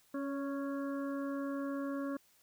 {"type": "harmonic tone with a mistuned harmonic", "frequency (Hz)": 277.2, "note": "C#4", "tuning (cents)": 0, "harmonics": [1, 2, 4, 5, 6], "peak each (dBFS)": [-36, -42, -47, -51, -53], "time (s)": [0.14, 2.17], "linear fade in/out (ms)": 5, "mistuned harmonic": 2, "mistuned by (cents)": 17, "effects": ["white hiss -68 dBFS RMS until 2.42 s"]}